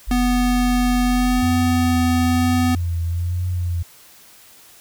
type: tone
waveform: sine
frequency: 45.71 Hz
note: F#1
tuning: 20 cents flat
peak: -20 dBFS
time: 0.07-1.42 s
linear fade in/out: 20 ms
type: tone with pitch glide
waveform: square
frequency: 246.9 to 250.8 Hz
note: B3 to B3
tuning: 0 to +27 cents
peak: -17 dBFS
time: 0.11-2.75 s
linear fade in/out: 2 ms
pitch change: +27 cents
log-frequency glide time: 1.04-1.4 s
type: tone with vibrato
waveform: sine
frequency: 87.2 Hz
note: F2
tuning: 2 cents flat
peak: -19 dBFS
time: 1.42-3.83 s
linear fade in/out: 10 ms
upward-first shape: triangle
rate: 1.1 Hz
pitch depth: 72 cents each way
effects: white hiss -47 dBFS RMS until 4.8 s